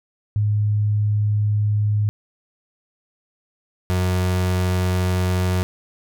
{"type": "tone pair in turn", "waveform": ["sine", "35% pulse"], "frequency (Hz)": [104.8, 91.4], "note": ["G#2", "F#2"], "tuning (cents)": [16, -21], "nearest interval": "major second", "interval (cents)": 237, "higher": "first", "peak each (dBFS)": -16, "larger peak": "neither", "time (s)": [[0.36, 2.09], [3.9, 5.63]], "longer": "neither", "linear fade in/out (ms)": 0, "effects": []}